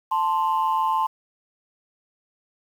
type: tone pair together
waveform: sine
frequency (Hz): 880 / 1046.5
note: A5 / C6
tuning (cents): 0 / 0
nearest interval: minor third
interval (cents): 300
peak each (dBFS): -21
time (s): 0.11-1.07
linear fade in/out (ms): 10
effects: tanh soft clip ceiling -14 dBFS + 8-bit